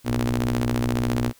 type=ring-modulated tone; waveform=sawtooth; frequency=61.74 Hz; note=B1; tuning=in tune; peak=-14 dBFS; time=0.04-1.33 s; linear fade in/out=50 ms; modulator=178 Hz; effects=white hiss -56 dBFS RMS until 1.39 s